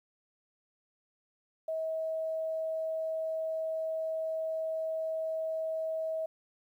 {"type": "tone", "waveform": "sine", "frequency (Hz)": 641, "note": "E5", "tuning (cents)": -49, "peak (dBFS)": -31, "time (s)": [1.68, 6.26], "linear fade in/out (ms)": 5, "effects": ["11-bit"]}